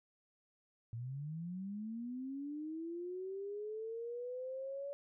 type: linear sweep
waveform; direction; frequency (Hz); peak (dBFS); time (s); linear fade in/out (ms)
sine; up; 111.9 to 569; -40; 0.93-4.93; 0
effects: none